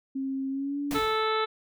sine tone with pitch glide, 268.5 to 286.1 Hz, C4 to D4, +45 to -45 cents, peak -28 dBFS, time 0.15-0.99 s, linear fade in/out 10 ms, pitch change +110 cents, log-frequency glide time 0.5-0.79 s
pink noise with exponential decay, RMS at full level -33 dBFS, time 0.91-1.42 s, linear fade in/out 0 ms, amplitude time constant 110 ms
harmonic tone, 438.1 Hz, A4, 7 cents flat, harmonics 1 / 2 / 3 / 4 / 5 / 6 / 7 / 8 / 9, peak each -28 / -33 / -28 / -38 / -37 / -44 / -44 / -39 / -37 dBFS, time 0.94-1.46 s, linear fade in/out 20 ms
effects none

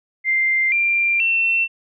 sine tone with pitch steps, 2093 / 2377 / 2699 Hz, C7 / D7 / E7, 0 / +20 / +40 cents, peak -15 dBFS, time 0.24-1.68 s, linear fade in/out 50 ms, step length 480 ms, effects none

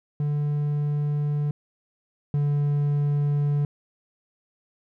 triangle tone pair in turn, 146.83 / 145.06 Hz, D3 / D3, 0 / -21 cents, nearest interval unison, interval 21 cents, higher first, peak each -20 / -18 dBFS, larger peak second, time 0.2-1.51 / 2.34-3.65 s, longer neither, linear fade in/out 2 ms, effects none

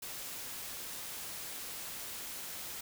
white noise, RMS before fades -43 dBFS, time 0.02-2.81 s, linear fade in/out 5 ms, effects none

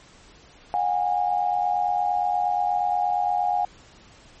sine tone pair together, 723 / 811.5 Hz, F#5 / G#5, -40 / -40 cents, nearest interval major second, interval 200 cents, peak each -23 dBFS, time 0.74-3.65 s, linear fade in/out 0 ms, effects pink hiss -51 dBFS RMS until 4.4 s + MP3 32 kbps

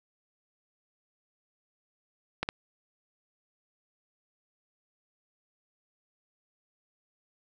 clicks, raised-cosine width 0.3 ms, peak -13 dBFS, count 2, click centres 2.43 / 2.489 s, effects none

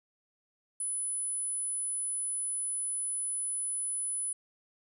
sine tone, 10000 Hz, D#9, 8 cents sharp, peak -31 dBFS, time 0.8-4.33 s, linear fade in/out 5 ms, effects none

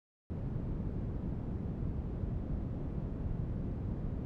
white low-pass noise, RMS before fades -37 dBFS, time 0.3-4.25 s, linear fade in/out 0 ms, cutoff 160 Hz, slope 12 dB/octave, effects none

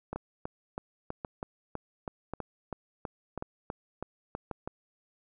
two click trains, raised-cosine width 1 ms, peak -21 / -21 dBFS, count 15 / 5, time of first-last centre 0.13-4.675 / 0.16-4.513 s, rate 3.08 / 0.919 Hz, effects none

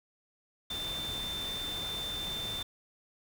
sine tone in noise, 3562 Hz, A7, 21 cents sharp, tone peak -35 dBFS, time 0.7-2.63 s, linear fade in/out 5 ms, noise pink, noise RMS -42 dBFS, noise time 0.7-2.63 s, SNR +4 dB, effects none

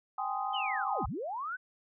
sine chord, Ab major seventh, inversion third, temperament just, 778.7 / 830.6 / 1038.3 / 1245.9 Hz, G5 / Ab5 / C6 / Eb6, -12 / 0 / -14 / +2 cents, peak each -35 / -37 / -40 / -37 dBFS, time 0.18-1.06 s, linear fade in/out 5 ms
sine linear two-way sweep, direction down then up, 3148 to 32.7 to 1554 Hz, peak -34 dBFS, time 0.53-1.57 s, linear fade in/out 20 ms, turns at 1.06 s
effects none

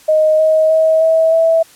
sine tone with pitch steps, 622.3 / 630.3 / 638.3 / 646.5 / 654.7 Hz, D#5 / D#5 / D#5 / E5 / E5, 0 / +22 / +44 / -34 / -12 cents, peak -8 dBFS, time 0.08-1.63 s, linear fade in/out 10 ms, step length 310 ms, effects white hiss -44 dBFS RMS until 1.75 s + low-pass 12000 Hz 12 dB/octave

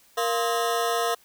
25% pulse ring-modulated tone, 581 Hz, D5, 19 cents flat, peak -16 dBFS, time 0.17-1.15 s, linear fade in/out 10 ms, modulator 113 Hz, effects white hiss -58 dBFS RMS until 1.24 s

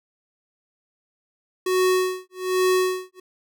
square tone with tremolo, 370 Hz, F#4, in tune, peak -17 dBFS, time 1.66-3.2 s, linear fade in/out 5 ms, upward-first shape sine, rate 1.2 Hz, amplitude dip 100%, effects none

